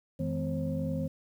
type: tone cluster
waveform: sine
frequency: 89.9 / 161.1 / 210.7 / 253.6 / 535 Hz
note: F#2 / E3 / G#3 / B3 / C5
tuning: -49 / -39 / +25 / +46 / +38 cents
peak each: -38 / -32 / -38 / -35 / -37 dBFS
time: 0.19-1.08 s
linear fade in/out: 10 ms
effects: tanh soft clip ceiling -20 dBFS + 10-bit